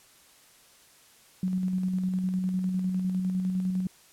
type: tone with tremolo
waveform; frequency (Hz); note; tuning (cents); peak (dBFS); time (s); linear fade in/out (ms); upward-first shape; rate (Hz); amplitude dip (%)
sine; 185; F#3; 0; -24; 1.43-3.87; 2; square; 9.9; 30
effects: white hiss -57 dBFS RMS until 4.12 s + low-pass 12000 Hz 12 dB/octave